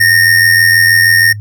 square tone with amplitude modulation, 1839 Hz, A#6, 24 cents flat, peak -4 dBFS, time 0-1.33 s, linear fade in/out 10 ms, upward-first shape sine, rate 86.3 Hz, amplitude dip 60%, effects noise-tail reverb RT60 0.1 s tail -19 dB re dry + added 104 Hz sine -21 dBFS peak until 1.4 s

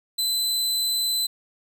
sawtooth tone, 4029 Hz, B7, 34 cents sharp, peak -19 dBFS, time 0.18-1.27 s, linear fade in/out 10 ms, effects none

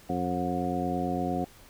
harmonic tone with a mistuned harmonic, 88.9 Hz, F2, 31 cents sharp, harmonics 1 / 2 / 3 / 4 / 5 / 6 / 8, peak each -39 / -33 / -32 / -36 / -39 / -37 / -32 dBFS, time 0.09-1.45 s, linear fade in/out 10 ms, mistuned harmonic 8, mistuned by +31 cents, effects pink hiss -54 dBFS RMS until 1.69 s

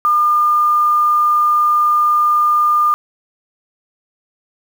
sine tone with quantisation, 1206 Hz, D6, 46 cents sharp, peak -10 dBFS, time 0.05-2.94 s, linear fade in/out 0 ms, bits 6, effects none

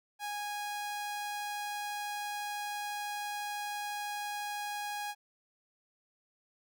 sawtooth tone, 826 Hz, G#5, 10 cents flat, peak -32 dBFS, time 0.19-5.15 s, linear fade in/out 50 ms, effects none

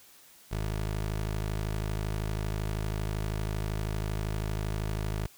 20% pulse tone, 52.7 Hz, G#1, 26 cents sharp, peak -25 dBFS, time 0.51-5.27 s, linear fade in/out 10 ms, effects white hiss -56 dBFS RMS until 5.37 s

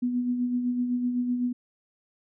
sine tone with tremolo, 246 Hz, B3, 7 cents flat, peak -22 dBFS, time 0.02-1.53 s, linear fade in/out 10 ms, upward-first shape sine, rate 7.9 Hz, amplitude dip 45%, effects none

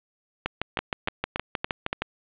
two click trains, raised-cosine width 0.3 ms, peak -9 / -9 dBFS, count 11 / 5, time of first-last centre 0.46-2.02 / 0.79-1.93 s, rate 6.41 / 3.51 Hz, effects resampled to 8000 Hz + 7-bit

